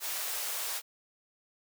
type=high-pass noise; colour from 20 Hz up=white; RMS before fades=-35 dBFS; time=0-0.82 s; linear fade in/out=50 ms; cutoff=470 Hz; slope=24 dB/octave; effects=none